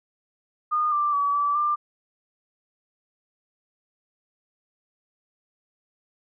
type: tone with pitch steps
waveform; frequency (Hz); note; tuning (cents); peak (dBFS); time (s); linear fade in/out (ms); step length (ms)
sine; 1222 / 1180 / 1142 / 1156 / 1190; D#6 / D6 / D6 / D6 / D6; -32 / +8 / -49 / -28 / +22; -20; 0.71-1.76; 20; 210
effects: none